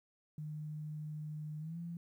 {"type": "tone with pitch glide", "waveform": "sine", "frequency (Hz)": [152.2, 169.85], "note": ["D#3", "F3"], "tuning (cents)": [-38, -48], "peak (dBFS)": -40, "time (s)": [0.38, 1.97], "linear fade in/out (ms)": 2, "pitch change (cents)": 190, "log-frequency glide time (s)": [1.59, 1.78], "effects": ["12-bit"]}